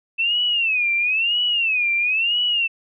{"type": "tone with vibrato", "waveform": "sine", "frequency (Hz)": 2637, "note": "E7", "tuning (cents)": 0, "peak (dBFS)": -17, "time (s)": [0.18, 2.68], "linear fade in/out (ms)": 20, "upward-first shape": "sine", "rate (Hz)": 1, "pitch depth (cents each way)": 190, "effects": []}